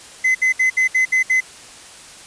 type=tone bursts; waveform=triangle; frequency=2039 Hz; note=C7; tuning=45 cents flat; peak=-11 dBFS; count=7; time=0.24-1.406 s; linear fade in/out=10 ms; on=110 ms; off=66 ms; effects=white hiss -40 dBFS RMS until 2.26 s + resampled to 22050 Hz

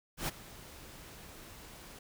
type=noise with ADSR envelope; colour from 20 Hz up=pink; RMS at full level=-33 dBFS; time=0.17-1.99 s; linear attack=110 ms; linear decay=21 ms; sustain=-18 dB; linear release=5 ms; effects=none

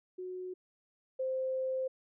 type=tone pair in turn; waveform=sine; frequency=367.1 / 521.7 Hz; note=F#4 / C5; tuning=-14 / -5 cents; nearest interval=tritone; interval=609 cents; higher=second; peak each=-38 / -31 dBFS; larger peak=second; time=0.18-0.54 / 1.19-1.88 s; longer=second; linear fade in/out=10 ms; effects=none

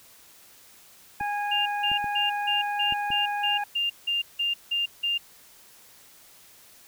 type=harmonic tone; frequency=823 Hz; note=G#5; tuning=16 cents flat; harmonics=1 / 2 / 3; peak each=-27 / -33 / -38 dBFS; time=1.2-3.64 s; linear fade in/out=5 ms
type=clicks; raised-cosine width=3 ms; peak=-27 dBFS; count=5; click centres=1.21 / 1.916 / 2.043 / 2.924 / 3.104 s
type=tone bursts; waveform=sine; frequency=2800 Hz; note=F7; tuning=4 cents sharp; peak=-23 dBFS; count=12; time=1.51-5.18 s; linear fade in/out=10 ms; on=150 ms; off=170 ms
effects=white hiss -53 dBFS RMS until 6.87 s

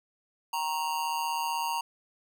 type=tone with amplitude modulation; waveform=square; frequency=932.3 Hz; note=A#5; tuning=in tune; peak=-26 dBFS; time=0.53-1.81 s; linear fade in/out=5 ms; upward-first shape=sine; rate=156 Hz; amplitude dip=70%; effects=11-bit

